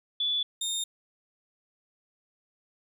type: tone pair in turn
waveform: sine / 25% pulse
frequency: 3454 / 3659 Hz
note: A7 / A#7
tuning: -33 / -33 cents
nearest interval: minor second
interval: 100 cents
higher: second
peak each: -25 dBFS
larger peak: neither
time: 0.2-0.43 / 0.61-0.84 s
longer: neither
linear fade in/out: 5 ms
effects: none